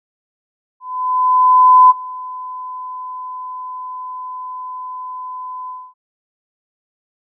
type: tone with ADSR envelope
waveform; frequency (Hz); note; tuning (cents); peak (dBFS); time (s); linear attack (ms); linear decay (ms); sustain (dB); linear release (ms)
sine; 1011; B5; +40; -3; 0.8-5.94; 1100; 25; -22; 250
effects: none